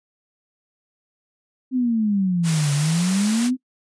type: exponential two-way sweep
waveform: sine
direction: down then up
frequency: 262.4 to 141.4 to 262.4 Hz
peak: -17 dBFS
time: 1.71-3.57 s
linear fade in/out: 50 ms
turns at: 2.73 s
type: high-pass noise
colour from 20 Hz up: white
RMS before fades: -27 dBFS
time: 2.43-3.51 s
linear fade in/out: 50 ms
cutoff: 160 Hz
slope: 96 dB/octave
effects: noise-tail reverb RT60 0.1 s tail -20 dB re dry + resampled to 22050 Hz